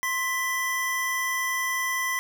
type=tone pair together; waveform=square; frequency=1054.1 / 1985 Hz; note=C6 / B6; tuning=+13 / +8 cents; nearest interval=major seventh; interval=1095 cents; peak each=-31 / -27 dBFS; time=0.03-2.19 s; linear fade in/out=0 ms; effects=none